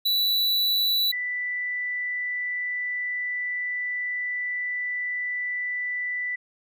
square / sine tone pair in turn, 3951 / 1979.8 Hz, B7 / B6, 0 / +4 cents, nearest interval octave, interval 1196 cents, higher first, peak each -21 / -26 dBFS, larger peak first, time 0.05-1.12 / 1.12-6.36 s, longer second, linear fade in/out 10 ms, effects none

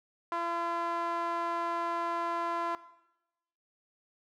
sawtooth tone with band-pass filter, 340 Hz, F4, 46 cents flat, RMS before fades -33 dBFS, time 0.32-2.75 s, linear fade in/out 0 ms, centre 1100 Hz, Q 2.9, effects noise-tail reverb RT60 0.9 s tail -17 dB re dry

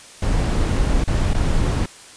brown noise with dropouts, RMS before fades -18 dBFS, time 0.22-1.86 s, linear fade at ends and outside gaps 5 ms, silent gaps 1.04-1.076 / 1.335-1.345 s, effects white hiss -42 dBFS RMS until 2.16 s + resampled to 22050 Hz

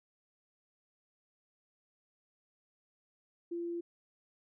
sine tone, 342.5 Hz, F4, 34 cents flat, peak -35 dBFS, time 3.51-3.81 s, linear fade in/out 10 ms, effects none

